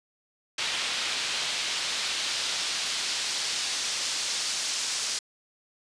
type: noise with band-pass filter sweep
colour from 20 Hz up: pink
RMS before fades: -30 dBFS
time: 0.58-5.19 s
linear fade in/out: 5 ms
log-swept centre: 3400 to 5600 Hz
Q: 1.2
effects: resampled to 22050 Hz